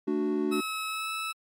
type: chord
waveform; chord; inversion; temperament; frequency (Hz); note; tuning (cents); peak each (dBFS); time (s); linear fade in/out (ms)
triangle; D major; second; equal; 220 / 293.7 / 370; A3 / D4 / F#4; 0 / 0 / 0; -30 / -27 / -27; 0.07-0.61; 10
type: tone with pitch glide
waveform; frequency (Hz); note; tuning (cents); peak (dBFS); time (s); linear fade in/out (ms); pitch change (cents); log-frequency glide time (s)
20% pulse; 1291 to 1308.3; E6 to E6; -37 to -13; -26; 0.51-1.33; 20; +24; 0.87-1.1
effects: MP3 64 kbps